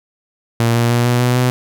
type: tone with pitch steps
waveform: sawtooth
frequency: 116.54 / 118.24 / 119.95 / 121.7 / 123.47 / 125.27 Hz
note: A#2 / A#2 / A#2 / B2 / B2 / B2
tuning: 0 / +25 / +50 / -25 / 0 / +25 cents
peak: -8 dBFS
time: 0.6-1.5 s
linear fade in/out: 0 ms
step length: 150 ms
effects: none